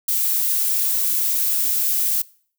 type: noise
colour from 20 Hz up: violet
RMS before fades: -20 dBFS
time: 0.08-2.22 s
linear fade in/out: 5 ms
effects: noise-tail reverb RT60 0.5 s tail -22 dB re dry